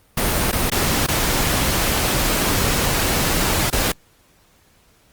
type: noise with dropouts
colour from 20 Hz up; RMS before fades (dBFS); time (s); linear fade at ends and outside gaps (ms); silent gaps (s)
pink; -19; 0.17-3.92; 5; 0.516-0.526 / 0.7-0.717 / 1.066-1.084 / 3.702-3.726
effects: pink hiss -56 dBFS RMS until 5.12 s + Opus 32 kbps